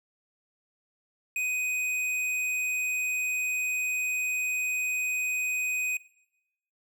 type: tone with tanh clipping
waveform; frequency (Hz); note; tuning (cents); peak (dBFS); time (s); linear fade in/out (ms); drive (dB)
sine; 2500; D#7; +8; -29; 1.36-5.97; 2; 13
effects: noise-tail reverb RT60 0.8 s tail -17 dB re dry